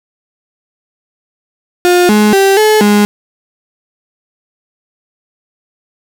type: tone with pitch steps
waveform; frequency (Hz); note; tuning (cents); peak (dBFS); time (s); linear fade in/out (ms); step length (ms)
35% pulse; 355.6 / 210.9 / 390.1 / 429.6 / 206.9; F4 / G#3 / G4 / A4 / G#3; +31 / +27 / -8 / -41 / -6; -4; 1.85-3.05; 0; 240
effects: none